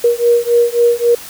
sine beating tone pair, 472.9 / 476.6 Hz, A#4 / A#4, +25 / +38 cents, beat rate 3.7 Hz, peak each -12 dBFS, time 0.04-1.15 s, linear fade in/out 5 ms, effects white hiss -32 dBFS RMS until 1.29 s

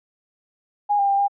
sine tone with pitch steps, 823 / 799 / 794 / 804 Hz, G#5 / G5 / G5 / G5, -16 / +33 / +22 / +44 cents, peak -16 dBFS, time 0.89-1.282 s, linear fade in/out 20 ms, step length 98 ms, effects none

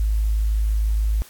sine tone, 53.2 Hz, G#1, 42 cents sharp, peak -17 dBFS, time 0-1.22 s, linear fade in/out 0 ms, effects white hiss -47 dBFS RMS until 1.29 s + AAC 64 kbps

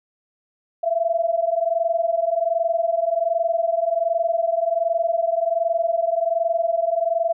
sine tone pair together, 659.3 / 680.6 Hz, E5 / F5, 0 / -45 cents, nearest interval minor second, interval 55 cents, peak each -21 dBFS, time 0.83-7.33 s, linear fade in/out 10 ms, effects none

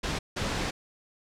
pink noise bursts at uneven times, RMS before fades -30 dBFS, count 2, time 0.03-0.19 / 0.36-0.71 s, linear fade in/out 10 ms, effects low-pass 6000 Hz 12 dB/octave

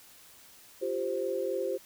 sine chord, F suspended second, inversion none, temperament just, 349.2 / 392.9 / 523.8 Hz, F4 / G4 / C5, 0 / +4 / +2 cents, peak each -36 / -33 / -32 dBFS, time 0.81-1.78 s, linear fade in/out 20 ms, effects white hiss -55 dBFS RMS until 1.85 s

